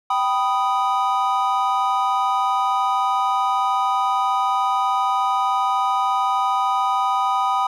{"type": "chord", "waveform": "triangle", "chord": "G augmented", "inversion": "none", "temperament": "equal with one note detuned", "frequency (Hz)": [779, 987.8, 1244.5], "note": ["G5", "B5", "D#6"], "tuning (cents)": [-11, 0, 0], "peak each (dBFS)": -20, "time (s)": [0.1, 7.67], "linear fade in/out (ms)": 5, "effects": []}